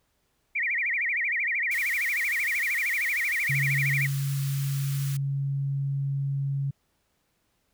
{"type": "tone with vibrato", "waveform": "sine", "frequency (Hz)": 2105, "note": "C7", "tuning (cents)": 10, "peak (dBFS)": -24, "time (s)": [0.55, 4.07], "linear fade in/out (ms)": 10, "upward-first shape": "sine", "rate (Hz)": 13, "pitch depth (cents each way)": 230}
{"type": "band-stop noise", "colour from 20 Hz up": "white", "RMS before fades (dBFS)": -40, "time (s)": [1.71, 5.17], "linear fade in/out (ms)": 5, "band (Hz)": [100, 1100], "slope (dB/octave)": 48}
{"type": "tone", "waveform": "sine", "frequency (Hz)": 138.59, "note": "C#3", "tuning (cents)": 0, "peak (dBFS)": -25, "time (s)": [3.49, 6.71], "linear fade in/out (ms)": 10}
{"effects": ["pink hiss -72 dBFS RMS until 7.73 s"]}